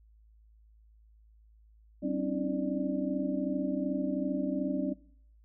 sine tone cluster, 191.5 / 263.2 / 285.9 / 319 / 593 Hz, G3 / C4 / D4 / D#4 / D5, -40 / +10 / -46 / +43 / +17 cents, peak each -37 / -33 / -33 / -38 / -38 dBFS, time 2.02-4.94 s, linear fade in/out 20 ms, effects noise-tail reverb RT60 0.6 s tail -21 dB re dry + added 54 Hz sine -57 dBFS peak until 5.44 s

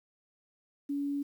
sine tone with quantisation, 283.7 Hz, C#4, 40 cents sharp, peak -30 dBFS, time 0.89-1.23 s, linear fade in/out 10 ms, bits 10, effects none

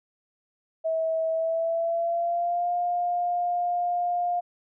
sine tone with pitch glide, 647 to 705.6 Hz, E5 to F5, -32 to +18 cents, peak -23 dBFS, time 0.84-4.41 s, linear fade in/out 20 ms, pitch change +150 cents, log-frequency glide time 1.3-2.72 s, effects none

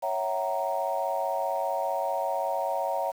sine chord, F# dominant seventh, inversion second, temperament equal with one note detuned, 554.4 / 659.3 / 754.7 / 932.3 Hz, C#5 / E5 / F#5 / A#5, 0 / 0 / +34 / 0 cents, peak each -31 dBFS, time 0.02-3.12 s, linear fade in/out 20 ms, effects tanh soft clip ceiling -16 dBFS + 8-bit

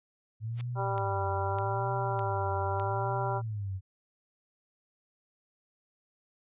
sine tone with vibrato, 107.1 Hz, A2, 46 cents flat, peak -32 dBFS, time 0.4-3.81 s, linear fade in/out 50 ms, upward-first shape sine, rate 0.8 Hz, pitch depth 230 cents each way
white noise with exponential growth, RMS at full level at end -37 dBFS, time 0.53-0.61 s, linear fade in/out 1 ms, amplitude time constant 16 ms
harmonic tone, 196 Hz, G3, in tune, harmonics 2 / 3 / 4 / 5 / 6 / 7, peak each -37 / -37 / -35 / -35 / -46 / -39 dBFS, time 0.75-3.42 s, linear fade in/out 50 ms
click train, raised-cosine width 0.2 ms, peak -27 dBFS, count 4, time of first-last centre 0.98-2.798 s, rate 1.65 Hz
effects resampled to 8000 Hz

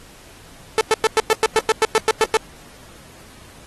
sawtooth tone bursts, 440 Hz, A4, in tune, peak -9 dBFS, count 13, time 0.78-2.37 s, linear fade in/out 0 ms, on 30 ms, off 100 ms, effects pink hiss -45 dBFS RMS until 3.66 s + AAC 32 kbps

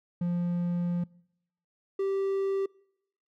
triangle tone pair in turn, 174.61 / 390.2 Hz, F3 / G4, 0 / -8 cents, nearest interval octave + major second, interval 1392 cents, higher second, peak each -24 dBFS, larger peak neither, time 0.21-1.04 / 1.99-2.66 s, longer first, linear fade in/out 5 ms, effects noise-tail reverb RT60 0.8 s tail -25 dB re dry

